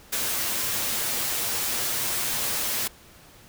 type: noise with comb filter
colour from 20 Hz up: white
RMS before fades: -27 dBFS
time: 0.12-2.88 s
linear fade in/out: 10 ms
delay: 8.6 ms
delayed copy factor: +0.5
effects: pink hiss -51 dBFS RMS until 3.48 s